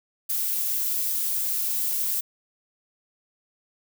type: noise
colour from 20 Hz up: violet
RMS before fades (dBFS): -26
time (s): 0.29-2.21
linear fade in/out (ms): 10
effects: none